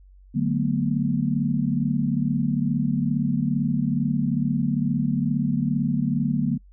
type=chord; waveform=sine; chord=B minor seventh; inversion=first; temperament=equal with one note detuned; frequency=146.83 / 185 / 220 / 242.3 Hz; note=D3 / F#3 / A3 / B3; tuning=0 / 0 / 0 / -33 cents; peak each=-25 / -27 / -26 / -25 dBFS; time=0.34-6.58 s; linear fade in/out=20 ms; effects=noise-tail reverb RT60 0.1 s tail -26 dB re dry + added 47 Hz sine -47 dBFS peak until 6.72 s